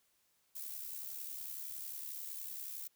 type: noise with amplitude modulation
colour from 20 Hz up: violet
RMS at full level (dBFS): -42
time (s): 0.55-2.88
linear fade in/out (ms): 10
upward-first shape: sine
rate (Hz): 70.9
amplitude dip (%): 55
effects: white hiss -75 dBFS RMS until 2.95 s